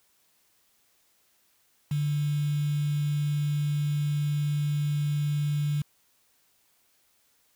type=tone with quantisation; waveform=sine; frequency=146.83 Hz; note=D3; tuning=in tune; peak=-24 dBFS; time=1.91-5.82 s; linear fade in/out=5 ms; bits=7; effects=white hiss -67 dBFS RMS until 7.55 s